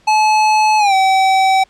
square tone with pitch glide, 860 to 766.2 Hz, A5 to G5, -40 to -40 cents, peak -10 dBFS, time 0.07-1.64 s, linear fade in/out 10 ms, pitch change -200 cents, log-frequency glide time 0.78-0.94 s, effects pink hiss -52 dBFS RMS until 1.69 s + low-pass 6000 Hz 12 dB/octave

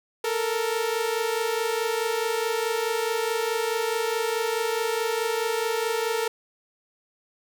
sawtooth tone pair together, 441.5 / 466.2 Hz, A4 / A#4, +6 / 0 cents, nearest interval minor second, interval 94 cents, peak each -23 dBFS, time 0.24-6.28 s, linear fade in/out 5 ms, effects none

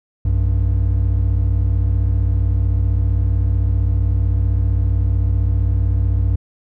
triangle tone pair together, 60.6 / 96.2 Hz, B1 / G2, -32 / -32 cents, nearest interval minor sixth, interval 800 cents, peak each -14 dBFS, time 0.25-6.36 s, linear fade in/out 5 ms, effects tanh soft clip ceiling -4 dBFS

